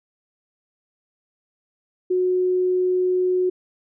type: tone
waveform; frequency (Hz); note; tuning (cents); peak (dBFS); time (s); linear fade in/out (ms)
sine; 365.9; F#4; -19; -17; 2.1-3.5; 10
effects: none